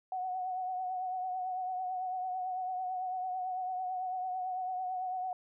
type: tone with vibrato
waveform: sine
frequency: 740 Hz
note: F#5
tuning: in tune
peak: -33 dBFS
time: 0.12-5.33 s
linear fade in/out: 2 ms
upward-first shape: triangle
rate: 9 Hz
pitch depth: 42 cents each way
effects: none